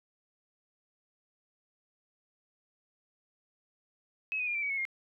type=tone with pitch steps; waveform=sine; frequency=2568 / 2489 / 2413 / 2339 / 2267 / 2197 / 2130 Hz; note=E7 / D#7 / D7 / D7 / C#7 / C#7 / C7; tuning=-46 / 0 / +46 / -8 / +38 / -16 / +30 cents; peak=-30 dBFS; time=4.32-4.852 s; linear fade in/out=0 ms; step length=76 ms; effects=none